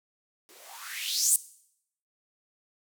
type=noise with band-pass filter sweep; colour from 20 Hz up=violet; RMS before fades=-30 dBFS; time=0.49-1.36 s; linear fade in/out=0 ms; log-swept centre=330 to 9400 Hz; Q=4.8; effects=noise-tail reverb RT60 0.7 s tail -19 dB re dry

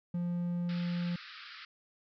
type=tone; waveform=triangle; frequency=174.5 Hz; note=F3; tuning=1 cent flat; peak=-29 dBFS; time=0.14-1.16 s; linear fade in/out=5 ms
type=band-pass noise; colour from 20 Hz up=pink; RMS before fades=-49 dBFS; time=0.69-1.65 s; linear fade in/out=2 ms; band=1200 to 5100 Hz; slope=96 dB/octave
effects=none

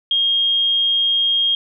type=tone; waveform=sine; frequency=3240 Hz; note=G#7; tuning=43 cents flat; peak=-14 dBFS; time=0.11-1.55 s; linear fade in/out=2 ms; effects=none

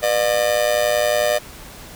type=tone with amplitude modulation; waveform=45% pulse; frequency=603 Hz; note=D5; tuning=46 cents sharp; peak=-12 dBFS; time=0.02-1.39 s; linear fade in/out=20 ms; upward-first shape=sine; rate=111 Hz; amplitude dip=85%; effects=pink hiss -39 dBFS RMS until 1.95 s

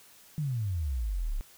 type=exponential sweep; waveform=sine; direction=down; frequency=159.3 to 30.87 Hz; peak=-28 dBFS; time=0.38-1.41 s; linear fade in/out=0 ms; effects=white hiss -56 dBFS RMS until 1.57 s

